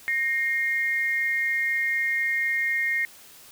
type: tone pair together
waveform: sine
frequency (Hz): 1854.1 / 2130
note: A#6 / C7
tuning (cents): -10 / +30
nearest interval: major second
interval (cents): 240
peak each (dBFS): -25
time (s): 0.08-3.05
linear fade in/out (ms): 0
effects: white hiss -49 dBFS RMS until 3.51 s